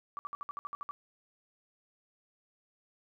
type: tone bursts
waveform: sine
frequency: 1155 Hz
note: D6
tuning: 29 cents flat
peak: -36 dBFS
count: 10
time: 0.17-0.91 s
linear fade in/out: 0 ms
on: 20 ms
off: 60 ms
effects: none

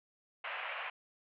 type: band-pass noise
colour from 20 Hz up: white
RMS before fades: -41 dBFS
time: 0.44-0.9 s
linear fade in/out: 5 ms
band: 560 to 2800 Hz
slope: 48 dB/octave
effects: none

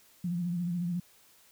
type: tone with vibrato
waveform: sine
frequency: 174.61 Hz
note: F3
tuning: in tune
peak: -29 dBFS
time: 0.24-1 s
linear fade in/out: 5 ms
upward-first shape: sine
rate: 14 Hz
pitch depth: 57 cents each way
effects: white hiss -61 dBFS RMS until 1.51 s

